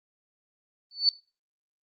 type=tone with exponential growth; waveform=sine; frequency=4490 Hz; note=C#8; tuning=21 cents sharp; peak=-14 dBFS; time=0.91-1.09 s; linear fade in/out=1 ms; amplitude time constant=39 ms; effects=noise-tail reverb RT60 0.3 s tail -20 dB re dry + Opus 32 kbps